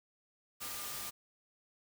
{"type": "tone in noise", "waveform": "sine", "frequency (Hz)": 1202, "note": "D6", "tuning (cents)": 40, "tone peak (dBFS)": -52, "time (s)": [0.6, 1.11], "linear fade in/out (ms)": 20, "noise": "white", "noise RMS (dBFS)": -42, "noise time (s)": [0.6, 1.11], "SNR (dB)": -13, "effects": []}